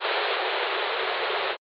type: band-pass noise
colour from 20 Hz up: pink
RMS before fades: -26 dBFS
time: 0-1.57 s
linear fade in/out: 50 ms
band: 370 to 4200 Hz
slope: 96 dB/octave
effects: Opus 48 kbps